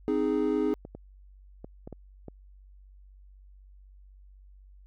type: chord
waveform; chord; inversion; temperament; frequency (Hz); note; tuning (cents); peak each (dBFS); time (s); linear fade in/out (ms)
triangle; Ab major; first; equal; 261.6 / 311.1 / 415.3; C4 / Eb4 / Ab4; 0 / 0 / 0; -28 / -26 / -26; 0.08-0.74; 0
type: clicks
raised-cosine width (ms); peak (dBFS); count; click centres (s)
2; -27; 6; 0.851 / 0.95 / 1.645 / 1.875 / 1.927 / 2.283
effects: added 48 Hz sine -50 dBFS peak until 4.86 s